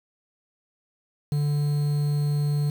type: tone with quantisation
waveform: triangle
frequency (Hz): 146.3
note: D3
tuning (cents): -6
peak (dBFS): -19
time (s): 1.32-2.7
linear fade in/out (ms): 2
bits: 7
effects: none